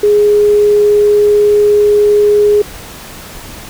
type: tone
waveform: sine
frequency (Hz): 415.3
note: G#4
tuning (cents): 0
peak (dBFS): -5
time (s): 0.03-2.62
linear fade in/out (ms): 5
effects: pink hiss -30 dBFS RMS until 3.69 s